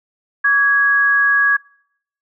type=tone pair together; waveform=sine; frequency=1140 / 1661.2 Hz; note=C#6 / G#6; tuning=+48 / 0 cents; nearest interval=perfect fifth; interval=652 cents; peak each=-20 / -11 dBFS; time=0.44-1.57 s; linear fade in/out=10 ms; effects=noise-tail reverb RT60 0.7 s tail -26 dB re dry